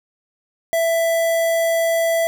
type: tone with notch filter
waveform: square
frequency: 663 Hz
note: E5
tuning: 10 cents sharp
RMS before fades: -18 dBFS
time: 0.73-2.27 s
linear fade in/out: 0 ms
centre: 4100 Hz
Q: 1.6
effects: none